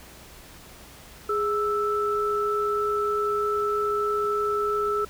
sine tone pair together, 415.3 / 1318.5 Hz, G#4 / E6, 0 / 0 cents, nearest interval octave + minor sixth, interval 2000 cents, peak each -25 dBFS, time 1.29-5.05 s, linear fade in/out 5 ms, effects added 60 Hz sine -54 dBFS peak until 5.09 s + pink hiss -47 dBFS RMS until 5.09 s

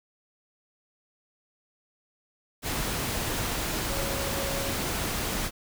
sine tone in noise, 551 Hz, C#5, 11 cents flat, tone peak -35 dBFS, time 3.88-4.74 s, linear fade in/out 50 ms, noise pink, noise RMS -30 dBFS, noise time 2.62-5.51 s, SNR -8 dB, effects none

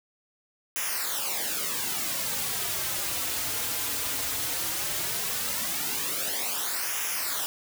white noise with flanger, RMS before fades -30 dBFS, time 0.76-7.46 s, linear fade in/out 0 ms, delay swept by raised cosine 0.23 to 5.43 ms, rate 0.16 Hz, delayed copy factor -0.75, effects none

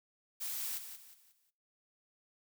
blue noise with echo, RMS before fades -39 dBFS, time 0.4-0.79 s, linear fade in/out 20 ms, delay 180 ms, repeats 4, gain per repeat -9 dB, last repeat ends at 1.51 s, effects noise-tail reverb RT60 0.4 s tail -19 dB re dry

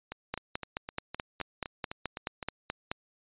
two click trains, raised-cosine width 0.3 ms, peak -21 / -16 dBFS, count 10 / 13, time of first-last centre 0.12-2.428 / 0.34-2.915 s, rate 3.9 / 4.66 Hz, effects resampled to 8000 Hz

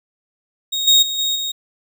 35% pulse tone with level steps, 3747 Hz, A#7, 8 cents sharp, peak -17 / -7 / -19 / -15 / -19 dBFS, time 0.72-1.52 s, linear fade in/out 10 ms, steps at 0.87 / 1.02 / 1.18 / 1.35 s, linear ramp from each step 10 ms, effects none

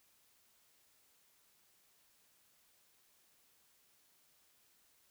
silence, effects white hiss -71 dBFS RMS until 5.1 s

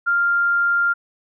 sine tone, 1396 Hz, F6, 1 cent flat, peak -15 dBFS, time 0.06-0.94 s, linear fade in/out 20 ms, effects none

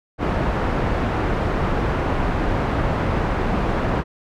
pink low-pass noise, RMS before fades -21 dBFS, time 0.18-4.04 s, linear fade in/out 50 ms, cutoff 1400 Hz, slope 12 dB/octave, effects none

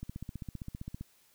click train, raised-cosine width 5 ms, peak -27 dBFS, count 16, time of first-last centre 0.03-1.01 s, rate 15.3 Hz, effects white hiss -66 dBFS RMS until 1.34 s

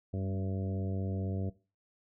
harmonic tone with a mistuned harmonic, 95.8 Hz, G2, 39 cents flat, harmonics 1 / 2 / 3 / 4 / 5 / 6 / 7, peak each -33 / -39 / -43 / -45 / -47 / -49 / -50 dBFS, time 0.13-1.5 s, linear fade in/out 10 ms, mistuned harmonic 2, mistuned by +21 cents, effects noise-tail reverb RT60 0.3 s tail -17 dB re dry

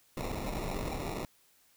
pink noise with sample-and-hold, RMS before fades -36 dBFS, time 0.17-1.25 s, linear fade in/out 2 ms, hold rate 1575 Hz, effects white hiss -66 dBFS RMS until 1.76 s

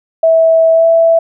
sine tone with pitch glide, 652 to 661.1 Hz, E5 to E5, -19 to +5 cents, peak -5 dBFS, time 0.23-1.19 s, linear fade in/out 5 ms, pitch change +24 cents, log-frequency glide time 0.72-0.86 s, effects none

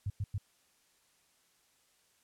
sine tone bursts, 100 Hz, G2, 35 cents sharp, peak -31 dBFS, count 3, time 0.06-0.381 s, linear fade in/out 5 ms, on 41 ms, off 99 ms, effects white hiss -70 dBFS RMS until 2.23 s + low-pass 11000 Hz 12 dB/octave

